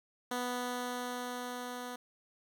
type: tone with level ramp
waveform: 10% pulse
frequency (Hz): 246.9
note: B3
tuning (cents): 0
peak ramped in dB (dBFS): -25 to -32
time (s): 0.31-1.96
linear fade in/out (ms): 5
effects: none